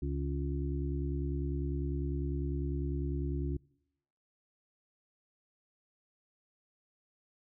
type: harmonic tone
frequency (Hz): 70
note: C#2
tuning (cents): +18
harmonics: 1 / 2 / 4 / 5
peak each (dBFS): -34 / -37 / -40 / -41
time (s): 0.02-3.57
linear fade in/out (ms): 5
effects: noise-tail reverb RT60 0.8 s tail -24 dB re dry

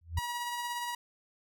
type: tone with exponential growth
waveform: sine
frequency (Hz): 83.2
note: E2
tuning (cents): +17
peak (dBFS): -25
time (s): 0.01-0.19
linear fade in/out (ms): 5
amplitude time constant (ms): 37
type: tone with tremolo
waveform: sawtooth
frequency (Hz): 961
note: B5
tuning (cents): -48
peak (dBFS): -29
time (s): 0.17-0.95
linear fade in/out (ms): 5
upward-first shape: sine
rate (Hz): 17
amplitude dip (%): 30
effects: none

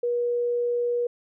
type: tone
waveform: sine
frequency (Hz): 481.1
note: B4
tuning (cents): -45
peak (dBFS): -22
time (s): 0.03-1.07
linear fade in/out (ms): 5
effects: none

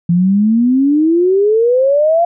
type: exponential sweep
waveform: sine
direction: up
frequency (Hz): 168.4 to 698.5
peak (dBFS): -8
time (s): 0.09-2.25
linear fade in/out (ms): 5
effects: none

